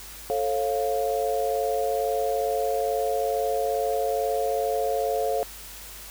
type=chord; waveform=sine; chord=A augmented; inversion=none; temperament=equal with one note detuned; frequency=440 / 542.3 / 698.5 Hz; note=A4 / C#5 / E#5; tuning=0 / -38 / 0 cents; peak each=-27 dBFS; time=0.3-5.43 s; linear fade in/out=0 ms; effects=added 50 Hz sine -47 dBFS peak until 6.1 s + white hiss -42 dBFS RMS until 6.1 s